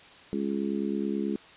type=harmonic tone; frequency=69.3 Hz; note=C#2; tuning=in tune; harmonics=3 / 4 / 5 / 6; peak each=-30 / -33 / -33 / -36 dBFS; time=0.33-1.36 s; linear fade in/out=0 ms; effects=white hiss -51 dBFS RMS until 1.56 s + resampled to 8000 Hz